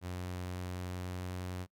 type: tone with pitch glide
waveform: sawtooth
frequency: 90.2 to 91.04 Hz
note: F#2 to F#2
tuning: -44 to -28 cents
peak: -34 dBFS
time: 0.01-1.67 s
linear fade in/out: 50 ms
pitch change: +16 cents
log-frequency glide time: 0.29-1.46 s
effects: noise-tail reverb RT60 0.1 s tail -24 dB re dry